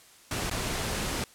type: noise with dropouts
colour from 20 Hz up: pink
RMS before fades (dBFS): -31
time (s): 0.31-1.24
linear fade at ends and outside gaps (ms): 1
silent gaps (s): 0.498-0.512
effects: white hiss -55 dBFS RMS until 1.34 s + low-pass 11000 Hz 12 dB/octave